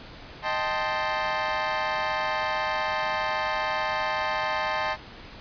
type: chord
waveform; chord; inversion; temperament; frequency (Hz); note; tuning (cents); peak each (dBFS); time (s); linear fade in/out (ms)
25% pulse; A half-diminished seventh; second; equal; 622.3 / 784 / 880 / 1046.5; Eb5 / G5 / A5 / C6; 0 / 0 / 0 / 0; -27 / -29 / -26 / -27; 0.42-4.97; 50
effects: pink hiss -44 dBFS RMS until 5.4 s + resampled to 11025 Hz